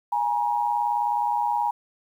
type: tone pair together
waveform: sine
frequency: 830.6 / 949.5 Hz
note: G#5 / A#5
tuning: 0 / +32 cents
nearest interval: major second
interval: 232 cents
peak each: -24 dBFS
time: 0.12-1.71 s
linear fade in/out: 5 ms
effects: 9-bit